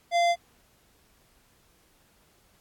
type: tone with hard clipping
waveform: sine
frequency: 690 Hz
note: F5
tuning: 21 cents flat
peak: -22 dBFS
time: 0.11-0.36 s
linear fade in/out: 50 ms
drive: 15 dB
effects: pink hiss -63 dBFS RMS until 2.6 s + AAC 64 kbps